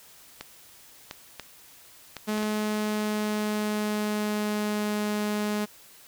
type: clicks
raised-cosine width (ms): 0.2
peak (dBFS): -18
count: 6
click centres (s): 0.41 / 1.111 / 1.397 / 2.167 / 2.379 / 2.429
type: tone with pitch glide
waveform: sawtooth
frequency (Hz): 213 to 209.5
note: G#3 to G#3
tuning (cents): +44 to +15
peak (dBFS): -22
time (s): 2.27-5.66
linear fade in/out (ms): 20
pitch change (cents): -29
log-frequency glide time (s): 2.37-5.02
effects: white hiss -52 dBFS RMS until 6.07 s